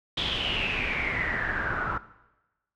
pink noise with low-pass filter sweep, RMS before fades -29 dBFS, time 0.17-1.98 s, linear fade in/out 5 ms, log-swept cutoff 3500 to 1300 Hz, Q 9.2, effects noise-tail reverb RT60 1.0 s tail -17 dB re dry

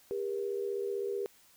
sine tone pair together, 400.6 / 476.4 Hz, G4 / A#4, +38 / +38 cents, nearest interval minor third, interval 300 cents, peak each -33 / -37 dBFS, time 0.11-1.26 s, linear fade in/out 0 ms, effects white hiss -62 dBFS RMS until 1.56 s

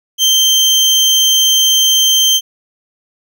30% pulse tone, 3136 Hz, G7, in tune, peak -5 dBFS, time 0.18-2.41 s, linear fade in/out 50 ms, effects none

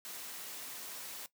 white noise, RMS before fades -45 dBFS, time 0.05-1.26 s, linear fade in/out 0 ms, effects noise-tail reverb RT60 0.1 s tail -17 dB re dry + high-pass 200 Hz 12 dB/octave

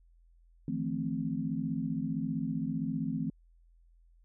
sine chord, F dominant seventh, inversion third, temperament equal with one note detuned, 155.56 / 170.92 / 220 / 261.6 Hz, Eb3 / F3 / A3 / C4, 0 / -37 / 0 / 0 cents, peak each -37 / -37 / -36 / -35 dBFS, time 0.68-3.3 s, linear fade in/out 2 ms, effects added 42 Hz sine -59 dBFS peak until 4.24 s

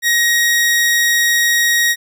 sawtooth tone, 1886 Hz, A#6, 20 cents sharp, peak -8 dBFS, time 0.02-1.96 s, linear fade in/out 50 ms, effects none

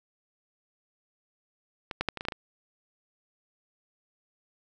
clicks, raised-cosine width 0.3 ms, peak -18 / -11 / -10 / -20 / -18 / -19 / -10 / -20 dBFS, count 8, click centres 1.912 / 2.01 / 2.087 / 2.173 / 2.209 / 2.252 / 2.285 / 2.322 s, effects none

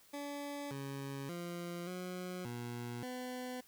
20% pulse tone with pitch steps, 286.4 / 138 / 173.4 / 181.5 / 120.1 / 251.6 Hz, D4 / C#3 / F3 / F#3 / B2 / B3, -43 / -7 / -12 / -33 / -48 / +32 cents, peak -36 dBFS, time 0.13-3.61 s, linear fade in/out 10 ms, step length 580 ms, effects white hiss -64 dBFS RMS until 3.67 s

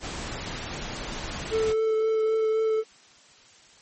pink noise, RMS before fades -34 dBFS, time 0-1.75 s, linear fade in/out 50 ms
triangle tone with vibrato, 440 Hz, A4, in tune, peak -19 dBFS, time 1.5-2.84 s, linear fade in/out 50 ms, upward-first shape triangle, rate 3.8 Hz, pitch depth 14 cents each way
effects white hiss -54 dBFS RMS until 3.81 s + MP3 32 kbps

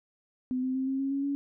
sine tone with pitch steps, 254.5 / 258.8 / 263.2 / 267.6 / 272.1 / 276.7 / 281.4 Hz, C4 / C4 / C4 / C4 / C#4 / C#4 / C#4, -48 / -19 / +10 / +39 / -32 / -3 / +26 cents, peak -27 dBFS, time 0.51-1.35 s, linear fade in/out 0 ms, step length 120 ms, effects none

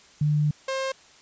sine / sawtooth tone pair in turn, 149.4 / 532.4 Hz, D3 / C5, +30 / +30 cents, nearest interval octave + minor seventh, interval 2200 cents, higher second, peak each -19 / -22 dBFS, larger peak first, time 0.21-0.51 / 0.68-0.92 s, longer first, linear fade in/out 5 ms, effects white hiss -53 dBFS RMS until 1.21 s + resampled to 16000 Hz

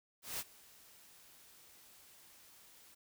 white noise with ADSR envelope, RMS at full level -39 dBFS, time 0.22-2.95 s, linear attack 170 ms, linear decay 44 ms, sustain -22 dB, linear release 12 ms, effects none

